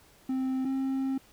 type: tone pair in turn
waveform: triangle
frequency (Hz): 261.6 / 266.9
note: C4 / C4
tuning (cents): 0 / +35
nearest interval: unison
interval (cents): 35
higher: second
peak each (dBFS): -25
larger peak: neither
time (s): 0.29-0.65 / 0.65-1.18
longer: second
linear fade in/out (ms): 5
effects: pink hiss -59 dBFS RMS until 1.32 s